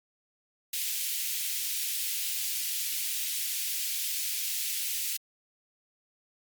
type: high-pass noise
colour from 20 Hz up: white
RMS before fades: -32 dBFS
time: 0.73-5.17 s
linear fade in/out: 5 ms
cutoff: 2300 Hz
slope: 24 dB/octave
effects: Opus 48 kbps